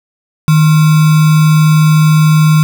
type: tone with sample-and-hold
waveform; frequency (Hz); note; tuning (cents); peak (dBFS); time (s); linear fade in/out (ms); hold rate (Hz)
sine; 155.56; D#3; 0; -4; 0.48-2.63; 0; 1225
effects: none